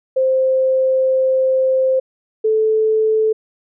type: tone pair in turn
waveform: sine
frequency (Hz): 523.3 / 437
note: C5 / A4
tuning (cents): 0 / -12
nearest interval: minor third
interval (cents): 312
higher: first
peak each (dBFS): -12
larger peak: neither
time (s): 0.16-2 / 2.44-3.33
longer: first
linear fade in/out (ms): 10
effects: none